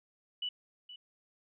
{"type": "tone with echo", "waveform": "sine", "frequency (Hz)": 2960, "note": "F#7", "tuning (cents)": 0, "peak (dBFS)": -33, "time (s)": [0.42, 0.49], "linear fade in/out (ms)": 5, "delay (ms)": 470, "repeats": 1, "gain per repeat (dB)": -13, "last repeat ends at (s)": 0.96, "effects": []}